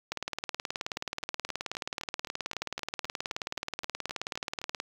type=two click trains; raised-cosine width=0.2 ms; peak=-15 / -23 dBFS; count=89 / 15; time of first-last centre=0.12-4.801 / 0.97-4.616 s; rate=18.8 / 3.84 Hz; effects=high-pass 60 Hz 12 dB/octave + 7-bit